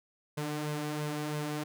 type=tone with flanger; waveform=sawtooth; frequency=150 Hz; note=D3; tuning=37 cents sharp; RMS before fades=-35 dBFS; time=0.37-1.64 s; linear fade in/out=10 ms; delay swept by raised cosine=1.9 to 4.1 ms; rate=3 Hz; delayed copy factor=+0.55; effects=none